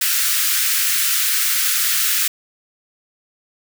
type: high-pass noise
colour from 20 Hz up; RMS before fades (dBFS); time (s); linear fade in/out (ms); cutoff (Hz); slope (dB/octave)
white; -18; 0.01-2.28; 5; 1300; 48
effects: none